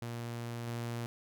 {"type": "tone with level steps", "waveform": "sawtooth", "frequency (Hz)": 118, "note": "A#2", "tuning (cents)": 22, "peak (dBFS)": [-34, -32], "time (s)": [0.02, 1.06], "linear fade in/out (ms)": 0, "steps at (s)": 0.67, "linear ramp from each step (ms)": 2, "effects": []}